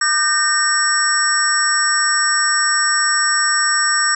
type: tone cluster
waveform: sine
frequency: 1205 / 1543 / 1837 / 5510 / 7820 Hz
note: D6 / G6 / A#6 / F8 / B8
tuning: +44 / -28 / -26 / -24 / -18 cents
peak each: -20 dBFS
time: 0.01-4.15 s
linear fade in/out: 5 ms
effects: none